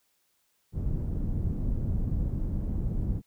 pink low-pass noise, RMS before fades -29 dBFS, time 0.72-3.22 s, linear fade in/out 50 ms, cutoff 180 Hz, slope 12 dB/octave, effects white hiss -72 dBFS RMS until 3.26 s

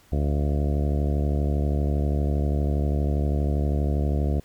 harmonic tone with a mistuned harmonic, 72.5 Hz, D2, 22 cents flat, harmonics 1 / 2 / 3 / 4 / 5 / 6 / 7 / 8 / 9 / 10, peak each -22 / -28 / -32 / -34 / -36 / -38 / -39 / -40 / -41 / -42 dBFS, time 0.12-4.4 s, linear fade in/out 5 ms, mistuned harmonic 10, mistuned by -60 cents, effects pink hiss -57 dBFS RMS until 4.44 s

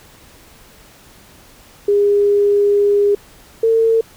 sine tone pair in turn, 407.3 / 451.9 Hz, G#4 / A4, -34 / +46 cents, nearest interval major second, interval 180 cents, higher second, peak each -10 dBFS, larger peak neither, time 1.88-3.15 / 3.63-4.01 s, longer first, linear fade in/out 5 ms, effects pink hiss -45 dBFS RMS until 4.16 s

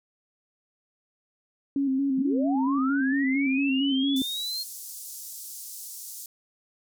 sine tone with vibrato, 271.1 Hz, C#4, 38 cents flat, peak -22 dBFS, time 1.76-4.22 s, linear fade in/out 2 ms, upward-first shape square, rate 4.4 Hz, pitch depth 42 cents each way
sine linear sweep, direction up, 168.7 to 4269 Hz, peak -29 dBFS, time 2.17-4.64 s, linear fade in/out 20 ms
white band-pass noise, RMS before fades -40 dBFS, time 4.16-6.26 s, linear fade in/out 2 ms, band 5300 to 16000 Hz, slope 24 dB/octave
effects none

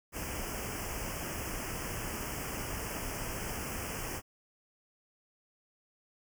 pink band-stop noise, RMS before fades -38 dBFS, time 0.12-4.22 s, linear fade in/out 50 ms, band 3100 to 4900 Hz, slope 96 dB/octave, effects none

